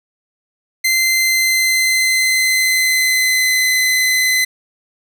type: tone with pitch glide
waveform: sawtooth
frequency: 2073 to 2032 Hz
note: C7 to B6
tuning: -17 to +49 cents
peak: -9 dBFS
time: 0.84-4.45 s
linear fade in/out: 10 ms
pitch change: -34 cents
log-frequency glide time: 1.16-3.69 s
effects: none